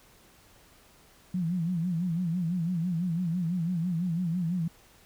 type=tone with vibrato; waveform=sine; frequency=172.8 Hz; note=F3; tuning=18 cents flat; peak=-26 dBFS; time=1.34-4.68 s; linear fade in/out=5 ms; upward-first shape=sine; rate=6 Hz; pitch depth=120 cents each way; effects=pink hiss -58 dBFS RMS until 5.05 s